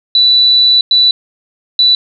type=tone bursts at uneven times; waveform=sine; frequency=3965 Hz; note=B7; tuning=6 cents sharp; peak=-5 dBFS; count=3; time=0.15-0.81 / 0.91-1.11 / 1.79-1.95 s; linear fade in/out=2 ms; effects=none